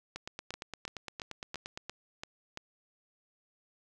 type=two click trains; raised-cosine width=0.2 ms; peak=-22 / -22 dBFS; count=7 / 15; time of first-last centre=0.54-2.574 / 0.16-1.775 s; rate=2.95 / 8.67 Hz; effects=none